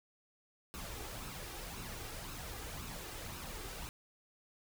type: noise with flanger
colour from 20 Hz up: pink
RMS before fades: -45 dBFS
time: 0.74-3.89 s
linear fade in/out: 0 ms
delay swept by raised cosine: 0.75 to 2.55 ms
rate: 1.9 Hz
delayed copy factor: +0.5
effects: none